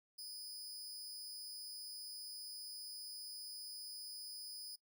sawtooth tone with amplitude modulation, 5000 Hz, D#8, 8 cents sharp, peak -40 dBFS, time 0.18-4.76 s, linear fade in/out 10 ms, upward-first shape sine, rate 265 Hz, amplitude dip 80%, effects noise-tail reverb RT60 0.1 s tail -20 dB re dry

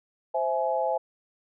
sine chord, C augmented, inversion none, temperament equal with one note detuned, 523.3 / 659.3 / 842.2 Hz, C5 / E5 / G#5, 0 / 0 / +24 cents, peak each -28 dBFS, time 0.34-0.98 s, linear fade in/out 10 ms, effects none

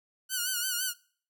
5% pulse tone with vibrato, 1476 Hz, F#6, 5 cents flat, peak -18 dBFS, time 0.29-0.94 s, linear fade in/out 50 ms, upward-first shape sine, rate 5.9 Hz, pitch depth 71 cents each way, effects noise-tail reverb RT60 0.5 s tail -23 dB re dry

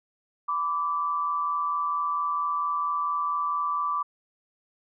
sine tone pair together, 1000 / 1164.4 Hz, B5 / D6, +21 / -15 cents, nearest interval minor third, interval 264 cents, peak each -32 / -25 dBFS, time 0.48-4.03 s, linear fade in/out 10 ms, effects none

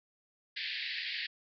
pink band-pass noise, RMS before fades -38 dBFS, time 0.56-1.27 s, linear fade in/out 10 ms, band 1700 to 4800 Hz, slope 96 dB/octave, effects none

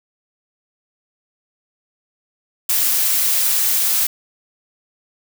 blue noise, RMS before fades -17 dBFS, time 2.69-4.07 s, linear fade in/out 5 ms, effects none

